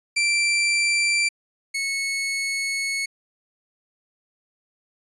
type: tone pair in turn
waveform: sawtooth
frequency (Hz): 2349 / 2200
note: D7 / C#7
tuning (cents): 0 / -14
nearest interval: minor second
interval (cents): 114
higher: first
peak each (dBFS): -15 / -20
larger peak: first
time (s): 0.16-1.29 / 1.74-3.06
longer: second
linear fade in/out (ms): 10
effects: resampled to 24000 Hz